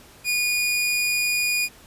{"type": "tone", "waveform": "sawtooth", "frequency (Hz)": 2448, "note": "D#7", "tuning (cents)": -29, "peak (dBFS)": -17, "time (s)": [0.24, 1.69], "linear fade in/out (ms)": 50, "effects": ["pink hiss -49 dBFS RMS until 1.86 s", "resampled to 32000 Hz"]}